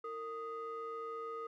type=ring-modulated tone; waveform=triangle; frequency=393.9 Hz; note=G4; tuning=8 cents sharp; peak=-35 dBFS; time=0.04-1.47 s; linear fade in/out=5 ms; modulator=851 Hz; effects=none